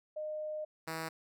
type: tone pair in turn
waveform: sine / 5% pulse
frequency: 613 / 161.47 Hz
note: D#5 / E3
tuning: -26 / -35 cents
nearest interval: octave + major seventh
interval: 2309 cents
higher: first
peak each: -36 / -26 dBFS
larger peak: second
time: 0.16-0.65 / 0.87-1.09 s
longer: first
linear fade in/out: 10 ms
effects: none